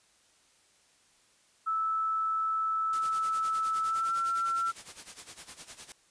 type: tone with pitch glide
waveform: sine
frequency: 1311 to 1351.8 Hz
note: E6 to E6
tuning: -10 to +43 cents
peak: -27 dBFS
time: 1.66-4.72 s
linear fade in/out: 20 ms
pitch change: +53 cents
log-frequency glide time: 3.83-4.15 s
type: noise with tremolo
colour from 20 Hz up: white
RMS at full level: -43 dBFS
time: 2.93-5.92 s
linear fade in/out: 0 ms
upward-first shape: sine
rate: 9.8 Hz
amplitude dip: 80%
effects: white hiss -65 dBFS RMS until 6.1 s + resampled to 22050 Hz